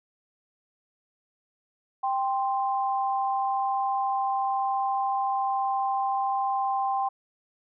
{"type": "tone pair together", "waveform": "sine", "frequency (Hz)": [787.6, 1046.5], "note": ["G5", "C6"], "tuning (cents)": [8, 0], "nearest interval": "perfect fourth", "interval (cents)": 492, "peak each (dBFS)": [-25, -29], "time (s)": [2.03, 7.09], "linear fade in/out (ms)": 10, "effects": []}